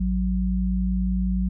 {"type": "tone pair together", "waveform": "sine", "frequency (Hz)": [55.2, 185.8], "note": ["A1", "F#3"], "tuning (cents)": [6, 7], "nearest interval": "octave + major sixth", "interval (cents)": 2101, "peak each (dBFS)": -23, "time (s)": [0, 1.49], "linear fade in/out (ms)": 10, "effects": []}